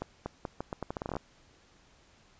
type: accelerating click train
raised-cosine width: 1 ms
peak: -20 dBFS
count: 15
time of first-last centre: 0.02-1.167 s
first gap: 240 ms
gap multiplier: 0.8
effects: pink hiss -62 dBFS RMS until 2.39 s + resampled to 16000 Hz